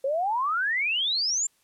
sine exponential sweep, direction up, 521 to 7459 Hz, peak -23 dBFS, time 0.04-1.47 s, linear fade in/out 5 ms, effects white hiss -66 dBFS RMS until 1.63 s + low-pass 12000 Hz 12 dB/octave

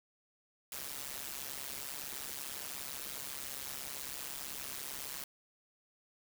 white noise with amplitude modulation, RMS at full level -39 dBFS, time 0.72-5.24 s, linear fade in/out 2 ms, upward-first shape sine, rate 138 Hz, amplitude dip 90%, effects none

